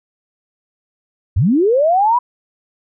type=linear sweep; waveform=sine; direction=up; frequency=71.3 to 1000 Hz; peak=-10 dBFS; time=1.36-2.19 s; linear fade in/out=10 ms; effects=none